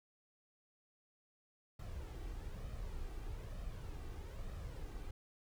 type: noise with flanger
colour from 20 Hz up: brown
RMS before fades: -45 dBFS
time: 1.79-5.11 s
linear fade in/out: 5 ms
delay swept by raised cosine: 1.6 to 2.6 ms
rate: 1.1 Hz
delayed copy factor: +0.5
effects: none